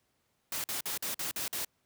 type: noise bursts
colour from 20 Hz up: white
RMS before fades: -35 dBFS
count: 7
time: 0.52-1.648 s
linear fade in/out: 2 ms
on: 120 ms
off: 48 ms
effects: pink hiss -75 dBFS RMS until 1.85 s + high-pass 80 Hz 12 dB/octave